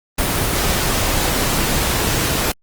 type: noise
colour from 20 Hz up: pink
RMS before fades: -18 dBFS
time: 0.18-2.52 s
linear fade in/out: 5 ms
effects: Opus 24 kbps